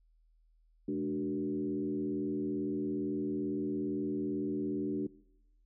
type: tone with frequency modulation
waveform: sine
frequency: 293.7 Hz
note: D4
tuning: in tune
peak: -31 dBFS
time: 0.88-5.07 s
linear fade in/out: 5 ms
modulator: 82.3 Hz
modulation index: 1.1
effects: noise-tail reverb RT60 0.9 s tail -22 dB re dry + added 40 Hz sine -64 dBFS peak until 5.65 s